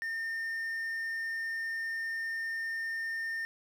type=tone with quantisation; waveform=triangle; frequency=1815 Hz; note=A#6; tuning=47 cents flat; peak=-31 dBFS; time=0.02-3.45 s; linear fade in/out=0 ms; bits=10; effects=none